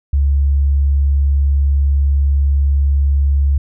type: tone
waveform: sine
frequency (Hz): 70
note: C#2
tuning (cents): +18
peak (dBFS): -10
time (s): 0.13-3.58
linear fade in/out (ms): 5
effects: none